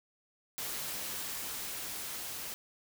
white noise with level ramp, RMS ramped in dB -38 to -41 dBFS, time 0.58-2.54 s, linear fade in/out 0 ms, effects none

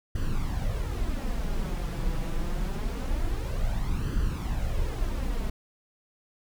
brown noise with flanger, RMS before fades -28 dBFS, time 0.15-5.5 s, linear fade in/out 5 ms, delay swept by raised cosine 0.65 to 6.15 ms, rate 0.25 Hz, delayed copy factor +0.6, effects none

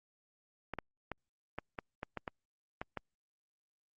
clicks, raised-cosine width 0.5 ms, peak -23 dBFS, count 10, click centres 0.737 / 0.787 / 1.117 / 1.586 / 1.788 / 2.031 / 2.173 / 2.278 / 2.815 / 2.973 s, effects Opus 48 kbps

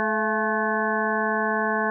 harmonic tone with a mistuned harmonic, 215.9 Hz, A3, 33 cents flat, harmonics 1 / 2 / 3 / 4 / 5 / 7 / 8, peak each -29 / -29 / -29 / -29 / -29 / -29 / -29 dBFS, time 0-1.9 s, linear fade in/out 0 ms, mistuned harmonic 3, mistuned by +60 cents, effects none

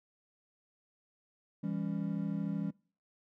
triangle chord, C# diminished, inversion first, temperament just, 166.31 / 199.57 / 277.2 Hz, E3 / G3 / C#4, +16 / +31 / 0 cents, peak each -35 / -34 / -38 dBFS, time 1.63-2.71 s, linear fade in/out 10 ms, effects noise-tail reverb RT60 0.4 s tail -23 dB re dry

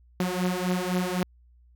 sawtooth beating tone pair, 179.5 / 183.4 Hz, F3 / F#3, +48 / -15 cents, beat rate 3.9 Hz, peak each -24 dBFS, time 0.2-1.23 s, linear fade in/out 2 ms, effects added 60 Hz sine -54 dBFS peak until 1.75 s

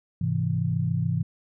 sine chord, Ab augmented, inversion none, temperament equal, 103.83 / 130.81 / 164.81 Hz, Ab2 / C3 / E3, 0 / 0 / 0 cents, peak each -28 / -27 / -26 dBFS, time 0.21-1.23 s, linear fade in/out 5 ms, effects none

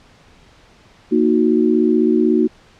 sine chord, D# minor, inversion second, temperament equal with one note detuned, 233.1 / 311.1 / 367.2 Hz, A#3 / D#4 / F#4, 0 / 0 / -13 cents, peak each -16 dBFS, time 1.11-2.48 s, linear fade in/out 20 ms, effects pink hiss -49 dBFS RMS until 2.79 s + low-pass 5000 Hz 12 dB/octave

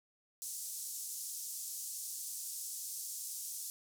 pink band-pass noise, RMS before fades -43 dBFS, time 0.42-3.7 s, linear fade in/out 0 ms, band 6100 to 14000 Hz, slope 24 dB/octave, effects none

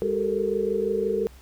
sine tone cluster, 202.3 / 383.2 / 435.7 / 461.5 Hz, G#3 / G4 / A4 / A#4, -45 / -39 / -17 / -17 cents, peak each -32 / -28 / -26 / -27 dBFS, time 0.02-1.27 s, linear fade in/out 0 ms, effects added 63 Hz sine -47 dBFS peak until 1.41 s + pink hiss -54 dBFS RMS until 1.41 s

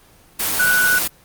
sine tone in noise, 1480 Hz, F#6, in tune, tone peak -13 dBFS, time 0.59-0.99 s, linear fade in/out 10 ms, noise white, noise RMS -20 dBFS, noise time 0.39-1.08 s, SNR +4 dB, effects pink hiss -50 dBFS RMS until 1.24 s + Opus 24 kbps

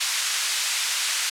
white band-pass noise, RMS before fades -25 dBFS, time 0-1.3 s, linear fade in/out 10 ms, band 1500 to 7400 Hz, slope 12 dB/octave, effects low-pass 12000 Hz 12 dB/octave

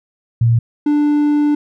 sine / triangle tone pair in turn, 116.54 / 294.9 Hz, A#2 / D4, 0 / +7 cents, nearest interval octave + major third, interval 1607 cents, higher second, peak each -9 dBFS, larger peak neither, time 0.41-0.59 / 0.86-1.55 s, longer second, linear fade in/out 5 ms, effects none

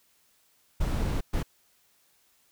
brown noise bursts at uneven times, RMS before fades -27 dBFS, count 2, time 0.8-1.21 / 1.33-1.43 s, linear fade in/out 10 ms, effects white hiss -66 dBFS RMS until 2.51 s

